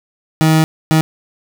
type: tone bursts at uneven times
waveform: 30% pulse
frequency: 158.3 Hz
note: D#3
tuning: 30 cents sharp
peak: -6 dBFS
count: 2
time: 0.41-0.64 / 0.91-1.01 s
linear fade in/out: 0 ms
effects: none